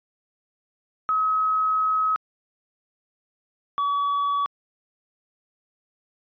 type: tone pair in turn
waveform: sine / triangle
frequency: 1277 / 1137.7 Hz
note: D#6 / C#6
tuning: +45 / +45 cents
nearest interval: major second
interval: 200 cents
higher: first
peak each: -19 dBFS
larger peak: neither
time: 1.09-2.16 / 3.78-4.46 s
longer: first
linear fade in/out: 0 ms
effects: resampled to 11025 Hz